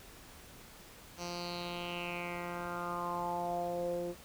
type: tone with low-pass filter sweep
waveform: 10% pulse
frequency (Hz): 174.61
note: F3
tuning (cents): 0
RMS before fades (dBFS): -38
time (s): 1.17-4.15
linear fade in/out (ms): 50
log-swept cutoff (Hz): 5800 to 420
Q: 4.7
effects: pink hiss -54 dBFS RMS until 4.24 s